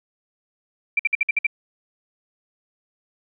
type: tone bursts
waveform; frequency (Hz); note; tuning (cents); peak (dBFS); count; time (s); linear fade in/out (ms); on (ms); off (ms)
sine; 2349; D7; 0; -15; 7; 0.97-1.468; 5; 24; 55
effects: none